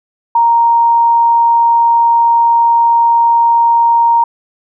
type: tone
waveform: sine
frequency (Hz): 932.3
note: A#5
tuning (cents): 0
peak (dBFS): -6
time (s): 0.35-4.24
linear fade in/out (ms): 5
effects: none